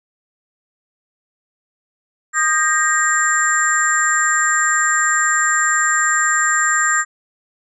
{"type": "tone cluster", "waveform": "sine", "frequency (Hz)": [1231, 1595, 1873, 7350], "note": ["D#6", "G6", "A#6", "A#8"], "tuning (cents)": [-19, 30, 8, -25], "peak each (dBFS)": -19, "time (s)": [2.33, 7.05], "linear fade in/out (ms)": 50, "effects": []}